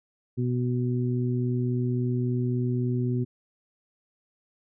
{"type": "harmonic tone", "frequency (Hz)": 123.6, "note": "B2", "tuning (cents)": 2, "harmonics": [1, 2, 3], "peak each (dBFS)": [-25, -29, -33], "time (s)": [0.37, 3.25], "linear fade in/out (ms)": 20, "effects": []}